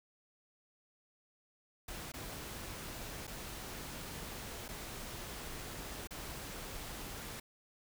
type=noise with dropouts; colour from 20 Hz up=pink; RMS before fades=-45 dBFS; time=1.88-7.4 s; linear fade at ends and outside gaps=5 ms; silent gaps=2.12-2.138 / 3.27-3.276 / 4.682-4.687 / 6.073-6.107 s; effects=none